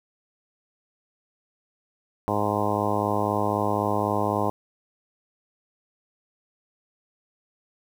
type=harmonic tone; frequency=103.9 Hz; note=G#2; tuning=1 cent sharp; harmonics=1 / 2 / 3 / 4 / 5 / 6 / 7 / 8 / 9 / 10; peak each=-31 / -31 / -31 / -31 / -31 / -31 / -31 / -31 / -31 / -31 dBFS; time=2.28-4.5 s; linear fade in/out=0 ms; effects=8-bit